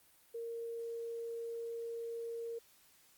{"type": "tone", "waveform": "sine", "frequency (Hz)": 463.3, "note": "A#4", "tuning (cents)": -11, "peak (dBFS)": -39, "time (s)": [0.34, 2.59], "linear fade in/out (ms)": 10, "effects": ["white hiss -66 dBFS RMS until 3.17 s", "Opus 32 kbps"]}